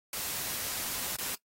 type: noise with dropouts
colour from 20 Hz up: white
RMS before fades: -35 dBFS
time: 0.13-1.35 s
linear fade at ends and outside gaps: 2 ms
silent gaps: 1.162-1.185 s
effects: noise-tail reverb RT60 0.1 s tail -19 dB re dry + AAC 48 kbps